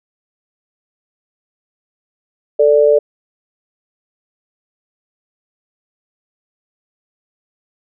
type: tone pair together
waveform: sine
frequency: 441.9 / 587.3 Hz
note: A4 / D5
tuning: +7 / 0 cents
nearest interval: perfect fourth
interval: 493 cents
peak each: -10 dBFS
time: 2.59-2.99 s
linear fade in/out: 10 ms
effects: none